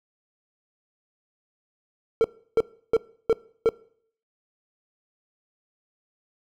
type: tone bursts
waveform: triangle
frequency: 452.4 Hz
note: A4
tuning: 48 cents sharp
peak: -13 dBFS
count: 5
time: 2.21-3.69 s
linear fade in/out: 0 ms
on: 32 ms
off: 330 ms
effects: noise-tail reverb RT60 0.6 s tail -22 dB re dry